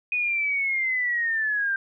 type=linear sweep; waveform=sine; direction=down; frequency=2489 to 1568 Hz; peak=-22 dBFS; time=0.12-1.76 s; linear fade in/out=2 ms; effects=none